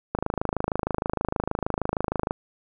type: click train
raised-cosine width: 1 ms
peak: -10 dBFS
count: 58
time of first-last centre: 0.15-2.309 s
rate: 26.4 Hz
effects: none